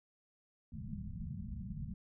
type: low-pass noise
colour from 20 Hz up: white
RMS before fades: -43 dBFS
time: 0.72-1.94 s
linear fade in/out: 5 ms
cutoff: 220 Hz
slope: 96 dB/octave
effects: none